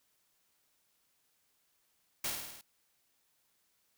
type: noise with echo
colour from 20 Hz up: white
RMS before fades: -35 dBFS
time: 2.24-2.3 s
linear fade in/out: 5 ms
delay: 52 ms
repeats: 6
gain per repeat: -3 dB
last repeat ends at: 2.612 s
effects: white hiss -75 dBFS RMS until 3.97 s